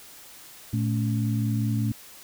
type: tone cluster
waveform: sine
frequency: 114.9 / 215.1 / 280.2 Hz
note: A#2 / A3 / C#4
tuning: -25 / -39 / +19 cents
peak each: -24 / -28 / -32 dBFS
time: 0.73-1.92 s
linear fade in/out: 5 ms
effects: white hiss -47 dBFS RMS until 2.23 s